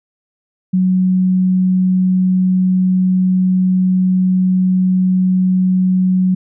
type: tone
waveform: sine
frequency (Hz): 185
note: F#3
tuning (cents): 0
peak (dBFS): -10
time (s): 0.73-6.35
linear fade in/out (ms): 10
effects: none